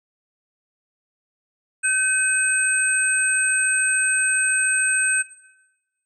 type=tone cluster; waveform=sine; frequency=1537 / 2544 / 8310 Hz; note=G6 / D#7 / C9; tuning=-35 / +38 / -13 cents; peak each=-21 / -25 / -20 dBFS; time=1.83-5.23 s; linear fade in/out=20 ms; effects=noise-tail reverb RT60 1.0 s tail -18 dB re dry